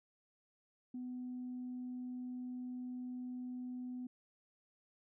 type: tone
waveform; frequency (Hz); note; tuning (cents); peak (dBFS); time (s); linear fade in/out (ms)
sine; 250; B3; +21; -40; 0.94-4.07; 5
effects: tanh soft clip ceiling -37 dBFS